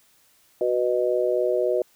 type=chord; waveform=sine; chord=B major; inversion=second; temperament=just; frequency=370.4 / 493.9 / 617.4 Hz; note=F#4 / B4 / D#5; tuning=+2 / 0 / -14 cents; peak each=-24 dBFS; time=0.61-1.82 s; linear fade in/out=2 ms; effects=white hiss -60 dBFS RMS until 1.95 s